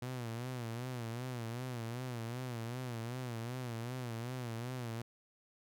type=tone with vibrato; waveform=sawtooth; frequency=120.9 Hz; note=B2; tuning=36 cents flat; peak=-35 dBFS; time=0.02-5.02 s; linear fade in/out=5 ms; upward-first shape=sine; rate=2.6 Hz; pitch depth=110 cents each way; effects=none